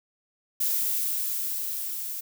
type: noise with level ramp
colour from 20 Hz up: violet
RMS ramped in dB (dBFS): -25 to -34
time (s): 0.6-2.21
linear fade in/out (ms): 10
effects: none